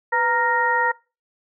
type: harmonic tone with a mistuned harmonic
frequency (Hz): 466.2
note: A#4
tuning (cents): 0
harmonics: 1 / 2 / 3 / 4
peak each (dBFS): -26 / -20 / -26 / -22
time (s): 0.12-0.92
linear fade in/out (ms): 10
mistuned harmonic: 1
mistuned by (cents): +110
effects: noise-tail reverb RT60 0.3 s tail -23 dB re dry